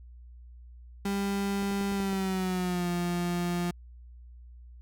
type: tone with pitch glide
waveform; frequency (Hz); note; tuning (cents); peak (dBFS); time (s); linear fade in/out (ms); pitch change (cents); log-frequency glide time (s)
35% pulse; 198.7 to 174.99; G3 to F3; +24 to +4; -26; 1.05-3.71; 5; -220; 1.93-2.89
type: clicks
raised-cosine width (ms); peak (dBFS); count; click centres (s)
2; -28; 6; 1.626 / 1.712 / 1.811 / 1.92 / 2.002 / 2.13
effects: added 60 Hz sine -46 dBFS peak until 4.81 s